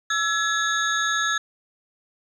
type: tone cluster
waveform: sine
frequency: 1329 / 1692 / 3539 / 3800 / 6540 Hz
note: E6 / G#6 / A7 / A#7 / G#8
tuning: +14 / +32 / +9 / +33 / -28 cents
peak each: -25 / -23 / -31 / -30 / -30 dBFS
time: 0.1-1.38 s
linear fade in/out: 5 ms
effects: tanh soft clip ceiling -12 dBFS + 9-bit